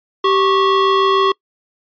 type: tone pair together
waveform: square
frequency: 388.9 / 1100 Hz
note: G4 / C#6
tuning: -14 / -14 cents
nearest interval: octave + tritone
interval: 1800 cents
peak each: -15 dBFS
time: 0.24-1.32 s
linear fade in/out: 5 ms
effects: noise-tail reverb RT60 0.1 s tail -25 dB re dry + resampled to 11025 Hz